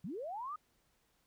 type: linear sweep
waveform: sine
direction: up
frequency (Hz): 144.1 to 1265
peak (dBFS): -39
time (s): 0.04-0.56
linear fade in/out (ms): 5
effects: pink hiss -75 dBFS RMS until 1.26 s